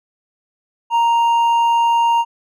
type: tone with hard clipping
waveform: sine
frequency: 932.3 Hz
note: A#5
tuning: in tune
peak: -13 dBFS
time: 0.9-2.25 s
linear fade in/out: 50 ms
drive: 4 dB
effects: none